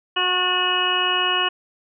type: harmonic tone with a mistuned harmonic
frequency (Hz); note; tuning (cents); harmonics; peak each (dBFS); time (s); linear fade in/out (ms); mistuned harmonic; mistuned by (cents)
364.4; F#4; -26; 1 / 2 / 3 / 4 / 5 / 7 / 8; -29 / -29 / -24 / -28 / -30 / -27 / -21; 0.16-1.49; 10; 5; -31
effects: none